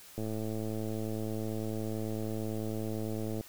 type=click train; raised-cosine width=2 ms; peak=-24 dBFS; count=353; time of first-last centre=0.18-3.409 s; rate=109 Hz; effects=white hiss -53 dBFS RMS until 3.48 s